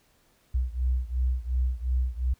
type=beating tone pair; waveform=sine; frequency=61.74 / 64.54 Hz; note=B1 / C2; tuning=0 / -23 cents; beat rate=2.8 Hz; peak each=-26 / -28 dBFS; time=0.54-2.34 s; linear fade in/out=10 ms; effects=pink hiss -65 dBFS RMS until 2.39 s